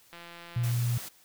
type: click train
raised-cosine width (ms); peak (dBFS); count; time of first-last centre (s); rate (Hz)
0.3; -30; 101; 0.13-0.715; 171
type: tone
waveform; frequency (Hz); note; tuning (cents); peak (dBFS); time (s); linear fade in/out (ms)
sine; 119.7; A#2; +46; -25; 0.56-0.98; 5
type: noise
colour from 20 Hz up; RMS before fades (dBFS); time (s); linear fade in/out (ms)
white; -41; 0.63-1.09; 10
effects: white hiss -60 dBFS RMS until 1.24 s